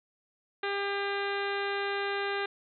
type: harmonic tone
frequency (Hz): 400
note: G4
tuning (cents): +35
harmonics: 1 / 2 / 3 / 4 / 5 / 6 / 7 / 8 / 9 / 10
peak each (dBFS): -33 / -37 / -39 / -36 / -40 / -42 / -44 / -48 / -45 / -47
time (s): 0.63-2.46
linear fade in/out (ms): 5
effects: none